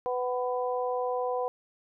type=harmonic tone; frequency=249.5 Hz; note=B3; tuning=18 cents sharp; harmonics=2 / 3 / 4; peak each=-29 / -33 / -35 dBFS; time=0.06-1.48 s; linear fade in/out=0 ms; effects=none